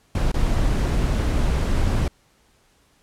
brown noise with dropouts, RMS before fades -20 dBFS, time 0.15-2.08 s, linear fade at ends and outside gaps 2 ms, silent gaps 0.317-0.341 s, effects pink hiss -60 dBFS RMS until 3.02 s + low-pass 11000 Hz 12 dB/octave

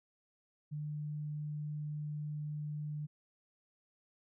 sine tone, 149.7 Hz, D3, 33 cents sharp, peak -37 dBFS, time 0.71-3.07 s, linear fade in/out 20 ms, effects none

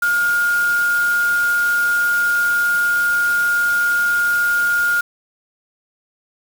sine tone in noise, 1420 Hz, F6, 28 cents sharp, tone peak -14 dBFS, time 0.02-5.01 s, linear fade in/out 5 ms, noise white, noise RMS -31 dBFS, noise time 0.02-5.01 s, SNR +14 dB, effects none

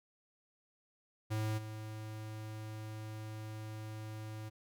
square tone with level steps, 108.5 Hz, A2, 24 cents flat, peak -34 / -43 dBFS, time 1.3-4.5 s, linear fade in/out 20 ms, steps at 1.57 s, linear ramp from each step 20 ms, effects none

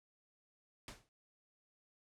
pink noise with exponential decay, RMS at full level -45 dBFS, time 0.88-1.09 s, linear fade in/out 1 ms, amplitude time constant 45 ms, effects low-pass 9000 Hz 12 dB/octave

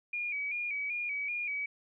sine tone with vibrato, 2349 Hz, D7, in tune, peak -32 dBFS, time 0.13-1.66 s, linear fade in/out 5 ms, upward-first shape square, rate 2.6 Hz, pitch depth 55 cents each way, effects none

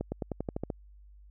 accelerating click train, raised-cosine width 2 ms, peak -19 dBFS, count 9, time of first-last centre 0.01-0.702 s, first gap 110 ms, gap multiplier 0.93, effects added 50 Hz sine -51 dBFS peak until 1.3 s

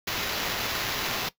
blue noise with sample-and-hold, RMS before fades -30 dBFS, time 0.07-1.29 s, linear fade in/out 5 ms, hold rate 8820 Hz, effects noise-tail reverb RT60 0.1 s tail -17 dB re dry

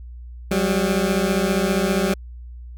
20% pulse beating tone pair, 185 / 200 Hz, F#3 / G3, 0 / +35 cents, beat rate 15 Hz, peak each -16 dBFS, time 0.51-2.14 s, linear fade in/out 5 ms, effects added 60 Hz sine -34 dBFS peak until 2.77 s

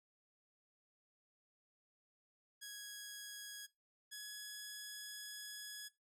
10% pulse tone pair in turn, 1661.2 / 1682.4 Hz, G#6 / G#6, 0 / +22 cents, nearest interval unison, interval 22 cents, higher second, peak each -39 / -38 dBFS, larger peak second, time 2.61-3.67 / 4.11-5.89 s, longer second, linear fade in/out 20 ms, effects noise-tail reverb RT60 0.2 s tail -19 dB re dry

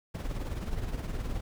brown noise with tremolo, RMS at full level -31 dBFS, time 0.14-1.41 s, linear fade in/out 10 ms, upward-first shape triangle, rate 19 Hz, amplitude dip 65%, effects none

